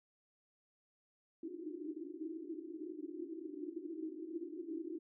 pink band-pass noise, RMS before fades -45 dBFS, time 1.43-4.99 s, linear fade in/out 5 ms, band 300 to 360 Hz, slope 96 dB/octave, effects none

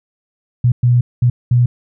sine tone bursts at uneven times, 122.1 Hz, B2, 19 cents flat, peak -8 dBFS, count 4, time 0.64-0.72 / 0.83-1.01 / 1.22-1.3 / 1.51-1.66 s, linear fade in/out 5 ms, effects none

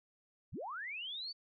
sine linear sweep, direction up, 35.84 to 4611 Hz, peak -40 dBFS, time 0.52-1.33 s, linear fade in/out 20 ms, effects none

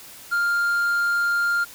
triangle tone, 1400 Hz, F6, 4 cents sharp, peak -17 dBFS, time 0.31-1.65 s, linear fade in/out 20 ms, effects white hiss -43 dBFS RMS until 1.74 s

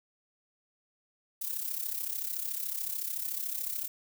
violet noise with amplitude modulation, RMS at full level -32 dBFS, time 1.41-3.88 s, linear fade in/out 10 ms, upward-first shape sine, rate 33.7 Hz, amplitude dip 70%, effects none

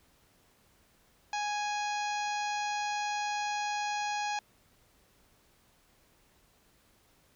harmonic tone, 830.6 Hz, G#5, in tune, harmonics 1 / 2 / 3 / 4 / 5 / 6 / 7 / 8, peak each -32 / -40 / -40 / -46 / -45 / -48 / -49 / -47 dBFS, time 1.33-4.39 s, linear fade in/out 2 ms, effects pink hiss -66 dBFS RMS until 7.35 s

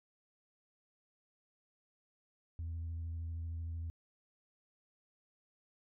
sine tone with vibrato, 82.8 Hz, E2, 8 cents sharp, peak -36 dBFS, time 2.59-3.9 s, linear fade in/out 0 ms, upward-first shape triangle, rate 13 Hz, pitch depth 22 cents each way, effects tanh soft clip ceiling -36 dBFS

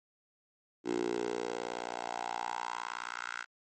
10% pulse tone with high-pass filter sweep, 59.2 Hz, A#1, 27 cents sharp, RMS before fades -37 dBFS, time 0.84-3.46 s, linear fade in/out 50 ms, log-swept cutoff 330 to 1500 Hz, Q 3.8, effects MP3 32 kbps

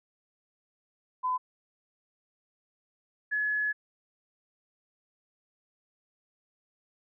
sine tone pair in turn, 1011 / 1700.3 Hz, B5 / G#6, +40 / +40 cents, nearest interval major sixth, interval 900 cents, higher second, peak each -26 dBFS, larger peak neither, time 1.23-1.38 / 3.31-3.73 s, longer second, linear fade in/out 20 ms, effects none

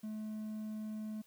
triangle tone with hard clipping, 215.3 Hz, A3, 37 cents flat, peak -40 dBFS, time 0.03-1.22 s, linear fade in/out 10 ms, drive 6 dB, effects white hiss -67 dBFS RMS until 1.26 s

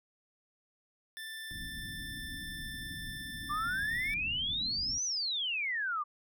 25% pulse tone, 1771 Hz, A6, 11 cents sharp, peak -37 dBFS, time 1.17-4.14 s, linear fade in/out 0 ms
pink low-pass noise, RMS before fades -46 dBFS, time 1.51-4.98 s, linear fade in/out 0 ms, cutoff 310 Hz, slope 96 dB/octave
sine exponential two-way sweep, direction up then down, 1151 to 6180 to 1151 Hz, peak -31 dBFS, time 3.49-6.04 s, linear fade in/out 20 ms, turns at 5.04 s
effects none

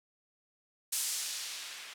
violet noise with low-pass filter sweep, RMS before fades -38 dBFS, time 0.92-1.94 s, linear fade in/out 10 ms, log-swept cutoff 9200 to 2200 Hz, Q 0.79, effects none

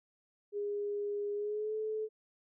sine tone with pitch glide, 410 to 433.4 Hz, G#4 to A4, -22 to -26 cents, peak -33 dBFS, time 0.52-2.09 s, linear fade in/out 50 ms, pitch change +96 cents, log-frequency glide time 1.34-1.75 s, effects none

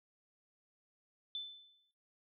sine tone with exponential decay, 3520 Hz, A7, in tune, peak -36 dBFS, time 1.35-1.91 s, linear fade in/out 1 ms, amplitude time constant 120 ms, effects noise-tail reverb RT60 0.3 s tail -19 dB re dry

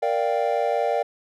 triangle chord, G minor seventh, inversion first, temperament equal, 466.2 / 587.3 / 698.5 / 784 Hz, Bb4 / D5 / F5 / G5, 0 / 0 / 0 / 0 cents, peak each -24 / -23 / -24 / -25 dBFS, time 0.02-1.03 s, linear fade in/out 10 ms, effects none

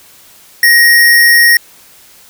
sine tone with sample-and-hold, 1882 Hz, A#6, 16 cents sharp, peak -3 dBFS, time 0.63-1.57 s, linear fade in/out 2 ms, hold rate 7350 Hz, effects white hiss -41 dBFS RMS until 2.29 s

